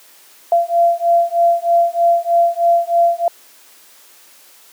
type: beating tone pair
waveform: sine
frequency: 683 / 686.2 Hz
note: F5 / F5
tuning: -39 / -31 cents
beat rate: 3.2 Hz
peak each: -14 dBFS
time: 0.52-3.28 s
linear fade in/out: 2 ms
effects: white hiss -46 dBFS RMS until 4.72 s + high-pass 300 Hz 12 dB/octave